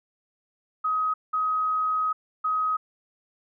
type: tone bursts at uneven times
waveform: sine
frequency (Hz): 1263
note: D#6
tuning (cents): +26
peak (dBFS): -22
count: 3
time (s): 0.84-1.14 / 1.33-2.13 / 2.44-2.77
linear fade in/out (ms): 10
effects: none